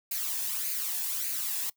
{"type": "noise with flanger", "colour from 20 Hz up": "blue", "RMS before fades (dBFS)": -32, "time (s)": [0.11, 1.7], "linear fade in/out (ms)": 5, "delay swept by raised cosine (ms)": [0.44, 1.18], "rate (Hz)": 1.7, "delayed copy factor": 0.55, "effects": ["noise-tail reverb RT60 0.1 s tail -21 dB re dry"]}